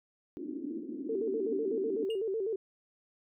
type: band-pass noise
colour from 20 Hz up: white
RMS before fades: -39 dBFS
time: 0.37-2.05 s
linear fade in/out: 0 ms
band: 250 to 330 Hz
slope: 48 dB/octave
type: tone with vibrato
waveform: sine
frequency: 415.3 Hz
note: G#4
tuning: in tune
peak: -30 dBFS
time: 1.09-2.56 s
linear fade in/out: 5 ms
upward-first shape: square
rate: 8 Hz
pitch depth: 130 cents each way
type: tone with exponential decay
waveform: triangle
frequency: 2843 Hz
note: F7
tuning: 30 cents sharp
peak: -36 dBFS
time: 2.1-2.22 s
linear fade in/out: 2 ms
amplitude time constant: 26 ms
effects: none